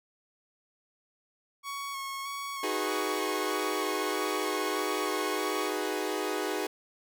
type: tone with vibrato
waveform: sawtooth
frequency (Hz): 1106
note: C#6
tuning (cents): -4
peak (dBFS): -31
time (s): 1.63-5.72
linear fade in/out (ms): 50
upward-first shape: square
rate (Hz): 1.6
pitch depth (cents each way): 19
type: chord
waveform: sawtooth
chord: G# minor seventh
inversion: second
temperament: equal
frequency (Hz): 311.1 / 370 / 415.3 / 493.9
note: D#4 / F#4 / G#4 / B4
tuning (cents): 0 / 0 / 0 / 0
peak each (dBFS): -32 / -31 / -30 / -34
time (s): 2.63-6.67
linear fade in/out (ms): 5
effects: none